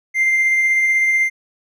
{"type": "tone with tremolo", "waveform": "triangle", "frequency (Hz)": 2093, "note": "C7", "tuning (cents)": 0, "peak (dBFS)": -9, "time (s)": [0.14, 1.3], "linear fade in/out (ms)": 50, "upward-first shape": "sine", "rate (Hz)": 16, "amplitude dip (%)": 30, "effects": ["tanh soft clip ceiling -8 dBFS"]}